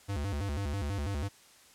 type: tone with vibrato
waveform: square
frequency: 84.9 Hz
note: F2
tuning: 48 cents flat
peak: -32 dBFS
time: 0.08-1.29 s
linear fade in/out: 20 ms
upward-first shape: square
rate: 6.1 Hz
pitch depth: 280 cents each way
effects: white hiss -58 dBFS RMS until 1.74 s + low-pass 10000 Hz 12 dB/octave